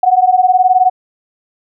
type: beating tone pair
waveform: sine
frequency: 730 / 749 Hz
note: F#5 / F#5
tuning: -24 / +21 cents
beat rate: 19 Hz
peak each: -10 dBFS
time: 0.03-0.9 s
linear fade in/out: 5 ms
effects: none